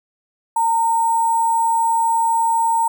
sine tone with sample-and-hold, 912 Hz, A#5, 38 cents flat, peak -14 dBFS, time 0.56-2.88 s, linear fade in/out 5 ms, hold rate 8820 Hz, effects none

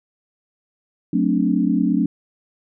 sine chord, D dominant seventh, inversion first, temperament just, 183.54 / 220.2 / 264.3 / 293.7 Hz, F#3 / A3 / C4 / D4, -14 / +2 / +18 / 0 cents, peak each -21 dBFS, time 1.13-2.06 s, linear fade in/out 5 ms, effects none

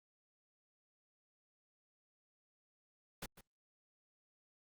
pink noise with echo, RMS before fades -44 dBFS, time 3.22-3.26 s, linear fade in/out 5 ms, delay 150 ms, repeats 1, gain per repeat -13 dB, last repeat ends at 3.41 s, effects Opus 48 kbps

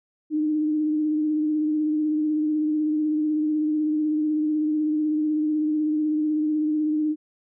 sine tone with vibrato, 305.7 Hz, D#4, 30 cents flat, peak -20 dBFS, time 0.3-7.16 s, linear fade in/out 50 ms, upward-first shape triangle, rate 16 Hz, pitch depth 31 cents each way, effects none

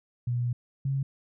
sine tone pair in turn, 121.4 / 136.31 Hz, B2 / C#3, -29 / -29 cents, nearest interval major second, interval 200 cents, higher second, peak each -25 dBFS, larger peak neither, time 0.27-0.53 / 0.85-1.03 s, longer first, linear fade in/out 5 ms, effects none

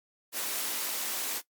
white high-pass noise, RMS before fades -33 dBFS, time 0.32-1.42 s, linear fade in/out 50 ms, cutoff 220 Hz, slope 24 dB/octave, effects noise-tail reverb RT60 0.1 s tail -18 dB re dry + MP3 96 kbps

